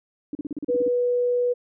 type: tone bursts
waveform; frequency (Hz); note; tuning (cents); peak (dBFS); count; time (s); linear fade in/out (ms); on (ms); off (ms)
sine; 293; D4; -4; -26; 10; 0.33-0.882; 2; 21; 38
type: tone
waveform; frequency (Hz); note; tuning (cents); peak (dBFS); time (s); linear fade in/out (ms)
sine; 489.5; B4; -15; -19; 0.68-1.54; 20
effects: none